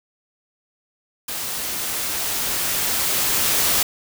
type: noise with level ramp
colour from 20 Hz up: white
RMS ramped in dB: -28 to -18 dBFS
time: 1.28-3.83 s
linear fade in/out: 5 ms
effects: none